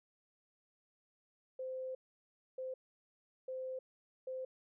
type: tone bursts at uneven times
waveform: sine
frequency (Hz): 518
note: C5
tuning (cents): -17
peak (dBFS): -39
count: 4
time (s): 1.59-1.95 / 2.58-2.74 / 3.48-3.79 / 4.27-4.45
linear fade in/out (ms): 5
effects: none